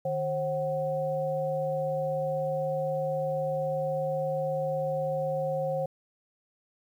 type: tone cluster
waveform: sine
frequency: 152.7 / 536 / 748 Hz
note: D#3 / C5 / F#5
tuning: -32 / +42 / +19 cents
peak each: -35 / -28 / -35 dBFS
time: 0.05-5.86 s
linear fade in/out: 5 ms
effects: 10-bit